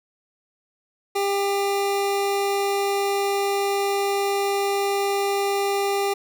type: tone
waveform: 25% pulse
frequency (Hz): 398.8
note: G4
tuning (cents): +30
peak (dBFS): -17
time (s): 1.15-6.14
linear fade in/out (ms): 10
effects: none